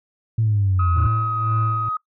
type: exponential sweep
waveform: sine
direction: down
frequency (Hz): 114.1 to 78.7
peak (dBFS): -15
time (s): 0.38-1.07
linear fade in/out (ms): 5
type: tone with pitch glide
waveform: sine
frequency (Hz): 1268 to 1257.8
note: D#6 to D#6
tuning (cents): +32 to +18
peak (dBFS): -21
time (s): 0.79-1.97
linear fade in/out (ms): 5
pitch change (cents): -14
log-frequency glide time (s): 1.25-1.38
type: tone with tremolo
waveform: triangle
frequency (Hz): 110.3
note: A2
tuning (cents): +5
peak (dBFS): -15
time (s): 0.96-1.89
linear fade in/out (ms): 5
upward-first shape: sine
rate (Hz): 2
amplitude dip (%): 65
effects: noise-tail reverb RT60 0.1 s tail -21 dB re dry + tanh soft clip ceiling -10 dBFS